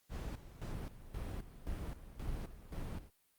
brown noise with tremolo, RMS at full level -41 dBFS, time 0.09-3.11 s, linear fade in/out 50 ms, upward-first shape square, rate 1.9 Hz, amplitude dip 75%, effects white hiss -74 dBFS RMS until 3.38 s + Opus 48 kbps

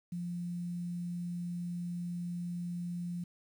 sine tone with quantisation, 174.61 Hz, F3, in tune, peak -35 dBFS, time 0.12-3.24 s, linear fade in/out 5 ms, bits 10, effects none

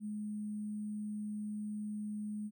sine tone with sample-and-hold, 210.6 Hz, G#3, 24 cents sharp, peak -37 dBFS, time 0-2.51 s, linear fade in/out 50 ms, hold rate 8820 Hz, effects none

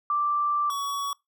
sine / square tone pair in turn, 1174.7 / 1126.2 Hz, D6 / C#6, 0 / +27 cents, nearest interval minor second, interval 73 cents, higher first, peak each -22 / -28 dBFS, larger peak first, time 0.1-0.7 / 0.7-1.13 s, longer first, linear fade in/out 2 ms, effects noise-tail reverb RT60 0.2 s tail -23 dB re dry

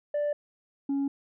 sine tone pair in turn, 587.3 / 277.8 Hz, D5 / C#4, 0 / +4 cents, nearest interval octave + minor second, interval 1296 cents, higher first, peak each -23 dBFS, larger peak neither, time 0.14-0.33 / 0.89-1.08 s, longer neither, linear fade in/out 5 ms, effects tanh soft clip ceiling -24 dBFS

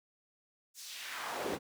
brown noise with high-pass filter sweep, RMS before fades -40 dBFS, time 0.74-1.59 s, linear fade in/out 50 ms, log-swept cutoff 7200 to 290 Hz, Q 1.4, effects none

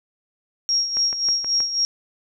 sine tone with tremolo, 5588 Hz, F8, in tune, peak -16 dBFS, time 0.69-1.85 s, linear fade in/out 0 ms, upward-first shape sine, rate 3.7 Hz, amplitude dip 65%
click train, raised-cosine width 0.5 ms, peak -20 dBFS, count 5, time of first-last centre 0.97-1.604 s, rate 6.31 Hz
effects none

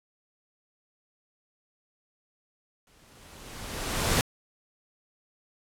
pink noise with exponential growth, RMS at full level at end -22 dBFS, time 2.87-4.21 s, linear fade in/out 1 ms, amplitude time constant 290 ms, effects low-pass 12000 Hz 12 dB/octave

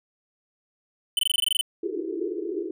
square tone bursts, 3034 Hz, F#7, 43 cents sharp, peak -20 dBFS, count 11, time 1.17-1.611 s, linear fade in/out 2 ms, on 21 ms, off 21 ms
pink band-pass noise, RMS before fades -30 dBFS, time 1.83-2.71 s, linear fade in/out 5 ms, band 320 to 430 Hz, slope 96 dB/octave
effects none

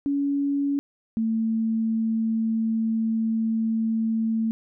sine tone pair in turn, 281.9 / 223.7 Hz, C#4 / A3, +29 / +29 cents, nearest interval major third, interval 400 cents, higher first, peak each -21 dBFS, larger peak neither, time 0.06-0.79 / 1.17-4.51 s, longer second, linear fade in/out 0 ms, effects none

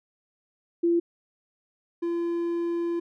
sine / triangle tone pair in turn, 341.1 / 341.1 Hz, F4 / F4, -41 / -41 cents, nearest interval unison, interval 0 cents, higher neither, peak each -19 / -23 dBFS, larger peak first, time 0.83-1 / 2.02-3 s, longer second, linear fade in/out 10 ms, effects none

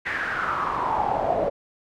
brown noise with band-pass filter sweep, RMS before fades -25 dBFS, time 0.05-1.5 s, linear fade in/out 20 ms, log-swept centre 1900 to 580 Hz, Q 5.9, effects none

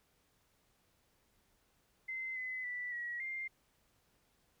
sine tone with pitch steps, 2065 / 2026 / 1970 / 1917 / 2105 Hz, C7 / B6 / B6 / A#6 / C7, -23 / +44 / -5 / +48 / +10 cents, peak -38 dBFS, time 2.08-3.48 s, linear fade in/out 10 ms, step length 280 ms, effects pink hiss -74 dBFS RMS until 4.6 s

